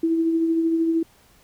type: tone with tremolo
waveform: sine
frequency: 328.2 Hz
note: E4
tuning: 8 cents flat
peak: -16 dBFS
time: 0.03-1.03 s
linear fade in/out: 5 ms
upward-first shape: triangle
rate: 13 Hz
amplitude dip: 40%
effects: pink hiss -56 dBFS RMS until 1.43 s